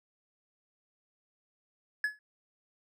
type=tone with exponential decay; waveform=triangle; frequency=1700 Hz; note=G#6; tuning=40 cents sharp; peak=-22 dBFS; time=2.04-2.19 s; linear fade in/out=2 ms; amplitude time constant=31 ms; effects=none